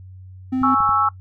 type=tone; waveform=triangle; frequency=259 Hz; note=C4; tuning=17 cents flat; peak=-16 dBFS; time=0.52-0.75 s; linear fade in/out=10 ms
type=clicks; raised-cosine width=5 ms; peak=-21 dBFS; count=3; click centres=0.617 / 0.805 / 0.892 s
type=chord; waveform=sine; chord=C# minor; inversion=second; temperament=equal; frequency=830.6 / 1108.7 / 1318.5 Hz; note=G#5 / C#6 / E6; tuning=0 / 0 / 0 cents; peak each=-22 / -21 / -16 dBFS; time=0.63-1.09 s; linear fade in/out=5 ms
effects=noise-tail reverb RT60 0.1 s tail -20 dB re dry + added 93 Hz sine -37 dBFS peak until 1.2 s